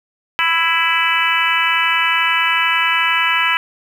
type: harmonic tone with a mistuned harmonic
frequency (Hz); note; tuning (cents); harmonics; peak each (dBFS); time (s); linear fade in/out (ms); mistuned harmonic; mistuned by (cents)
331.2; E4; +8; 3 / 4 / 5 / 6 / 7 / 8 / 9; -21 / -21 / -21 / -21 / -21 / -21 / -21; 0.39-3.57; 0; 8; -26
effects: 7-bit